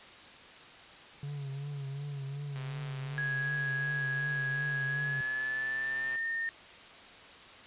triangle tone with vibrato, 140.4 Hz, C#3, 22 cents sharp, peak -34 dBFS, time 1.23-5.21 s, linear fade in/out 2 ms, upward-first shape triangle, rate 2.7 Hz, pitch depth 66 cents each way
click train, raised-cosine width 0.3 ms, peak -31 dBFS, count 465, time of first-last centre 2.56-6.157 s, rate 129 Hz
sine tone with pitch glide, 1663 to 1824 Hz, G#6 to A#6, +2 to -38 cents, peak -31 dBFS, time 3.18-6.49 s, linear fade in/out 0 ms, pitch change +160 cents, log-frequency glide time 4.85-6.26 s
effects white hiss -51 dBFS RMS until 7.66 s + resampled to 8000 Hz

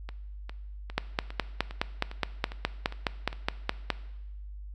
two click trains, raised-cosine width 0.3 ms, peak -24 / -9 dBFS, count 9 / 15, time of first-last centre 0.09-3.329 / 0.98-3.903 s, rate 2.47 / 4.79 Hz, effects noise-tail reverb RT60 1.0 s tail -17 dB re dry + added 50 Hz sine -39 dBFS peak until 4.74 s

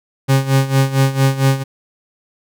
40% pulse tone with tremolo, 135 Hz, C#3, 45 cents flat, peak -8 dBFS, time 0.28-1.64 s, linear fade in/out 20 ms, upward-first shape sine, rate 4.4 Hz, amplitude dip 80%, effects none

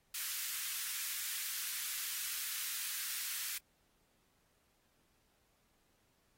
white high-pass noise, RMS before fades -40 dBFS, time 0.14-3.58 s, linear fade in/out 5 ms, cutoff 1400 Hz, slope 24 dB/octave, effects pink hiss -75 dBFS RMS until 6.37 s + AAC 48 kbps

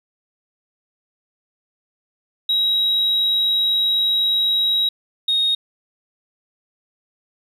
sine tone pair in turn, 3837 / 3730 Hz, A#7 / A#7, +49 / 0 cents, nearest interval unison, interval 49 cents, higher first, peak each -14 dBFS, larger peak neither, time 2.49-4.89 / 5.28-5.55 s, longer first, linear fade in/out 5 ms, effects tanh soft clip ceiling -12 dBFS + 9-bit

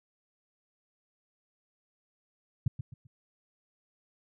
sine tone with echo, 125.2 Hz, B2, 24 cents sharp, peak -21 dBFS, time 2.66-2.68 s, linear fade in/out 5 ms, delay 130 ms, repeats 3, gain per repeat -10 dB, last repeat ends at 3.07 s, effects none

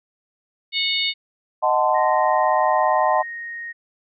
harmonic tone, 733 Hz, F#5, 16 cents flat, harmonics 3 / 4 / 5 / 6, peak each -25 / -26 / -23 / -27 dBFS, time 0.72-1.14 s, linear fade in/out 50 ms
sine chord, D# diminished seventh, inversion none, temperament equal with one note detuned, 622.3 / 740 / 880 / 1034.5 Hz, D#5 / F#5 / A5 / C6, 0 / 0 / 0 / -20 cents, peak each -21 dBFS, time 1.62-3.23 s, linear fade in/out 20 ms
sine tone, 1864.7 Hz, A#6, in tune, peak -29 dBFS, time 1.94-3.73 s, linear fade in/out 20 ms
effects none

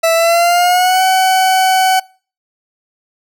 40% pulse tone with pitch glide, 659.3 to 753 Hz, E5 to F#5, 0 to +30 cents, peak -8 dBFS, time 0.03-2 s, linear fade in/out 10 ms, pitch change +230 cents, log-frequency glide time 0.14-1.03 s, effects noise-tail reverb RT60 0.4 s tail -25 dB re dry

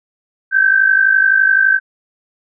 sine tone pair together, 1548.2 / 1600 Hz, G6 / G6, -22 / +35 cents, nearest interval minor second, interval 57 cents, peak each -10 / -14 dBFS, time 0.51-1.8 s, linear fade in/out 50 ms, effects none

